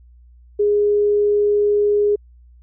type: tone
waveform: sine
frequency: 413.2 Hz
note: G#4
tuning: 9 cents flat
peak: -13 dBFS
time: 0.59-2.16 s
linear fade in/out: 10 ms
effects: added 60 Hz sine -44 dBFS peak until 2.62 s